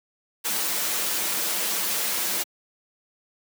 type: noise with comb filter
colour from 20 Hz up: white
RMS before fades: -26 dBFS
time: 0.44-2.44 s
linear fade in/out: 20 ms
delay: 7.5 ms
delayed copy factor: -0.55
effects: high-pass 200 Hz 12 dB/octave